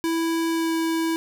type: tone with pitch glide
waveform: square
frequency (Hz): 329.6 to 327.1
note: E4 to E4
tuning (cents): 0 to -13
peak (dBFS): -22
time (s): 0.04-1.16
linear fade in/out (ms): 0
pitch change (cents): -13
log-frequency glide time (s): 0.5-0.74
effects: none